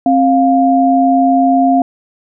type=tone pair together; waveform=sine; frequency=266.2 / 702 Hz; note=C4 / F5; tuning=+30 / +9 cents; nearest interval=octave + perfect fourth; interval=1679 cents; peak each=-10 dBFS; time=0.06-1.82 s; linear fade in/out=2 ms; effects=none